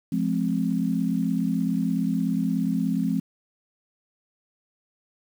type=chord; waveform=sine; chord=F minor; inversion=none; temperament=equal with one note detuned; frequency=174.61 / 211.4 / 261.6 Hz; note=F3 / Ab3 / C4; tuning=0 / +31 / 0 cents; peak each=-26 dBFS; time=0.12-3.2 s; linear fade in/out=5 ms; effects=8-bit